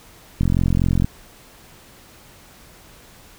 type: click train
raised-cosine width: 5 ms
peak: -6 dBFS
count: 29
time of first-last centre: 0.41-1.045 s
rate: 44.1 Hz
effects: pink hiss -47 dBFS RMS until 3.38 s